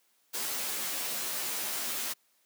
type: noise with comb filter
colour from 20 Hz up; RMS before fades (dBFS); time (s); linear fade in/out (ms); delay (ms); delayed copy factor
white; -34; 0.33-2.14; 20; 13; +1
effects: white hiss -70 dBFS RMS until 2.45 s + high-pass 200 Hz 12 dB/octave